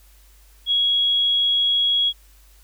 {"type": "tone", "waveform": "sine", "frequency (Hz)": 3322, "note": "G#7", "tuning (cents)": 0, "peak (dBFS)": -16, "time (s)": [0.66, 2.13], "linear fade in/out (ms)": 50, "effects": ["added 50 Hz sine -49 dBFS peak until 2.63 s", "white hiss -56 dBFS RMS until 2.63 s"]}